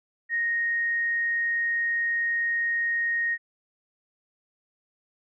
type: tone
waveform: sine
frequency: 1864.7 Hz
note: A#6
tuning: in tune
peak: -23 dBFS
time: 0.29-3.38 s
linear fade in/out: 50 ms
effects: none